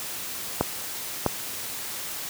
clicks, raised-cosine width 1 ms, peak -6 dBFS, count 2, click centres 0.61 / 1.263 s, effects white hiss -34 dBFS RMS until 2.29 s + high-pass 60 Hz 12 dB/octave

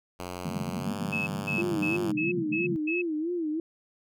5% pulse tone with pitch glide, 90 to 99.29 Hz, F#2 to G2, -47 to +23 cents, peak -24 dBFS, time 0.19-2.12 s, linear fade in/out 10 ms, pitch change +170 cents, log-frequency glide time 0.79-0.91 s
white band-pass noise, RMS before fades -34 dBFS, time 0.45-2.76 s, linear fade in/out 0 ms, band 130 to 240 Hz, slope 96 dB/octave
sine tone bursts, 2588 Hz, E7, 32 cents flat, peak -28 dBFS, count 6, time 1.12-3.02 s, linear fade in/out 10 ms, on 150 ms, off 200 ms
sine tone with vibrato, 328.4 Hz, E4, 6 cents flat, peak -27 dBFS, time 1.58-3.6 s, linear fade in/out 2 ms, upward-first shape sine, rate 3 Hz, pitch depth 140 cents each way
effects none

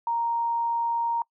sine tone, 932.3 Hz, A#5, in tune, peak -23 dBFS, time 0.07-1.22 s, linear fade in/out 2 ms, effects noise-tail reverb RT60 0.1 s tail -25 dB re dry

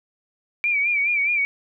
sine tone with vibrato, 2332 Hz, D7, 13 cents flat, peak -18 dBFS, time 0.64-1.45 s, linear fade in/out 0 ms, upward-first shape sine, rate 4.8 Hz, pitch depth 75 cents each way, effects none

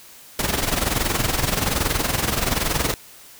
pink noise with amplitude modulation, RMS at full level -19 dBFS, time 0.39-2.94 s, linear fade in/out 2 ms, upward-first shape sine, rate 21.2 Hz, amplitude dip 70%, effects white hiss -45 dBFS RMS until 3.39 s

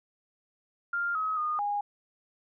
sine tone with pitch steps, 1398 / 1274 / 1226 / 820 Hz, F6 / D#6 / D#6 / G#5, +1 / +41 / -26 / -22 cents, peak -27 dBFS, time 0.93-1.81 s, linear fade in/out 5 ms, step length 220 ms, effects none

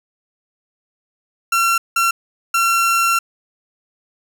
30% pulse tone bursts at uneven times, 1362 Hz, F6, 44 cents flat, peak -11 dBFS, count 3, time 1.52-1.78 / 1.96-2.11 / 2.54-3.19 s, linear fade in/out 5 ms, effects none

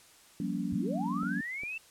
sine chord, G half-diminished seventh, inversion third, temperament just, 176.4 / 196 / 235.2 / 282.2 Hz, F3 / G3 / Bb3 / Db4, +18 / 0 / +16 / +31 cents, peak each -36 dBFS, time 0.4-1.41 s, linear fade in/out 2 ms
sine linear sweep, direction up, 63.9 to 2700 Hz, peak -35 dBFS, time 0.72-1.78 s, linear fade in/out 5 ms
clicks, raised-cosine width 2 ms, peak -33 dBFS, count 2, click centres 1.232 / 1.635 s
effects white hiss -58 dBFS RMS until 1.9 s + low-pass 11000 Hz 12 dB/octave

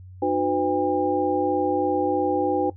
sine tone cluster, 302.6 / 365.7 / 505 / 805 Hz, D#4 / F#4 / B4 / G5, -48 / -20 / +39 / +46 cents, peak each -25 dBFS, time 0.22-2.7 s, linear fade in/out 5 ms, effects noise-tail reverb RT60 0.1 s tail -18 dB re dry + added 92 Hz sine -40 dBFS peak until 2.76 s

